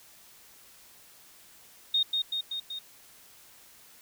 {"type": "tone with echo", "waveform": "sine", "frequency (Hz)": 3703, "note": "A#7", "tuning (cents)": -12, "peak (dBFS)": -22, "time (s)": [1.94, 2.03], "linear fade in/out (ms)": 5, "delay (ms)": 190, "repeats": 4, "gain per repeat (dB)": -3, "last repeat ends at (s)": 2.79, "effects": ["white hiss -55 dBFS RMS until 4.01 s"]}